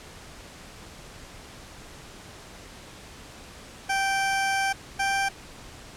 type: tone pair in turn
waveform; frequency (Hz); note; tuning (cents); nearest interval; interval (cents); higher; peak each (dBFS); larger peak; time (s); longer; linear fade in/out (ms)
20% pulse; 781 / 785.4; G5 / G5; -7 / +3; unison; 10; second; -18; neither; 3.89-4.73 / 4.99-5.29; first; 10
effects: pink hiss -45 dBFS RMS until 5.96 s + low-pass 9000 Hz 12 dB/octave